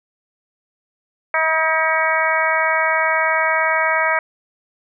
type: harmonic tone with a mistuned harmonic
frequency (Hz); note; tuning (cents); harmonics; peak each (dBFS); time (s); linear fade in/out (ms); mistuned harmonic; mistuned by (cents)
319.8; D#4; +48; 2 / 3 / 4 / 5 / 6 / 7; -22 / -22 / -22 / -22 / -22 / -22; 1.34-4.19; 2; 4; -15
effects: none